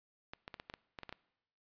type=clicks; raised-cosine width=0.3 ms; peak=-28 dBFS; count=10; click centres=0.335 / 0.479 / 0.542 / 0.599 / 0.699 / 0.739 / 0.988 / 1.033 / 1.093 / 1.126 s; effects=noise-tail reverb RT60 0.9 s tail -22 dB re dry + resampled to 11025 Hz